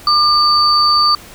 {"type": "tone pair together", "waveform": "sine", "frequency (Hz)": [1200, 4575], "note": ["D6", "D8"], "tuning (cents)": [37, -46], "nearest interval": "octave + major seventh", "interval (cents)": 2317, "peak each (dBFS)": [-11, -12], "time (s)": [0.07, 1.15], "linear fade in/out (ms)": 2, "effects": ["pink hiss -37 dBFS RMS until 1.34 s"]}